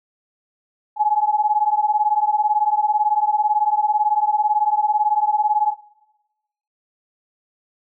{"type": "beating tone pair", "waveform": "sine", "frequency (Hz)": [836, 854], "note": ["G#5", "G#5"], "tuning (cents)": [11, 48], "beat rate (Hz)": 18, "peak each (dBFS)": -18, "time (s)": [0.96, 5.75], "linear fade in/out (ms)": 50, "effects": ["noise-tail reverb RT60 1.0 s tail -21 dB re dry"]}